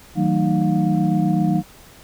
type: tone cluster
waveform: sine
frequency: 159.9 / 187.6 / 223.8 / 307.6 / 712 Hz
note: D#3 / F#3 / A3 / D#4 / F5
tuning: +48 / +24 / +30 / -20 / +33 cents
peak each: -20 / -19 / -24 / -22 / -27 dBFS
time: 0.15-1.63 s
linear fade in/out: 50 ms
effects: tanh soft clip ceiling -5 dBFS + pink hiss -46 dBFS RMS until 2.03 s